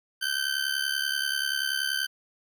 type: tone with amplitude modulation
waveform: 20% pulse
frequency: 1543 Hz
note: G6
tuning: 28 cents flat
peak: -18 dBFS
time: 0.21-2.07 s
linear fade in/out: 20 ms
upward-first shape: sine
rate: 70.4 Hz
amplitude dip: 80%
effects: none